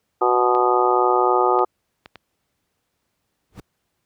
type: harmonic tone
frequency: 123.47 Hz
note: B2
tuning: in tune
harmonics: 3 / 4 / 5 / 6 / 7 / 8 / 9 / 10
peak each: -20 / -23 / -29 / -22 / -21 / -29 / -30 / -21 dBFS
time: 0.21-1.65 s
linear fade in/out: 10 ms
type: clicks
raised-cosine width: 0.3 ms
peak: -22 dBFS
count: 4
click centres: 0.55 / 1.591 / 2.059 / 2.157 s
type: noise with exponential growth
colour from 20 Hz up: brown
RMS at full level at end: -28 dBFS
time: 3.49-3.6 s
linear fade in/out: 2 ms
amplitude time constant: 22 ms
effects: pink hiss -73 dBFS RMS until 4.05 s + high-pass 60 Hz 12 dB/octave